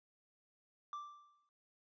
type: tone with exponential decay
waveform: triangle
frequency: 1174.7 Hz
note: D6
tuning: in tune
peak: -38 dBFS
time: 0.93-1.49 s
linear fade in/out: 1 ms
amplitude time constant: 120 ms
effects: noise-tail reverb RT60 0.1 s tail -24 dB re dry + resampled to 16000 Hz